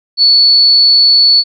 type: tone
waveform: sine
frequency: 4435 Hz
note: C#8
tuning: in tune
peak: -4 dBFS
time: 0.17-1.44 s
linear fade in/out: 50 ms
effects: none